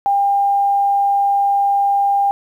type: tone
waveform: sine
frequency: 800 Hz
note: G5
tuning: 35 cents sharp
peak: -12 dBFS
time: 0.06-2.31 s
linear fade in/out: 0 ms
effects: 8-bit